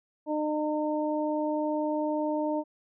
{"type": "harmonic tone", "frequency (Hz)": 303.7, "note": "D#4", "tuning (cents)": -42, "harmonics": [1, 2, 3], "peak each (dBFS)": [-29, -30, -34], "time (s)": [0.26, 2.64], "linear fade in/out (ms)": 50, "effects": []}